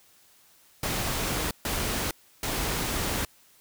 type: noise bursts at uneven times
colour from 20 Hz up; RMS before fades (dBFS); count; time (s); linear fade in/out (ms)
pink; -29; 3; 0.83-1.51 / 1.65-2.11 / 2.43-3.25; 2
effects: white hiss -59 dBFS RMS until 3.6 s